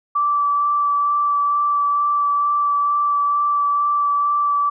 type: tone with vibrato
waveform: sine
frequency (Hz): 1161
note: D6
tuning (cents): -20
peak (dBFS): -15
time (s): 0.15-4.7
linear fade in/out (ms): 10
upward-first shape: sine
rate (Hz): 2.2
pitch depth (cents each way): 10
effects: none